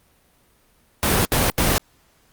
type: noise bursts at uneven times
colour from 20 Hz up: pink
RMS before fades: -18 dBFS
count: 3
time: 1.03-1.25 / 1.32-1.5 / 1.58-1.78 s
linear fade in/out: 0 ms
effects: pink hiss -59 dBFS RMS until 2.32 s + Opus 32 kbps